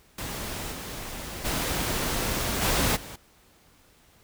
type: noise with level steps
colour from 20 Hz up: pink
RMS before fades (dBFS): -34 / -37 / -28 / -24 / -41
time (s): 0.18-3.16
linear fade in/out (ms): 5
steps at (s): 0.71 / 1.44 / 2.61 / 2.95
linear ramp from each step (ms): 20
effects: pink hiss -59 dBFS RMS until 4.23 s